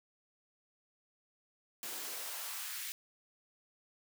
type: noise with high-pass filter sweep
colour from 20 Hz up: white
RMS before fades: -42 dBFS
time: 1.83-2.92 s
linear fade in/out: 0 ms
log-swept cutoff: 250 to 2200 Hz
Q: 1.3
effects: none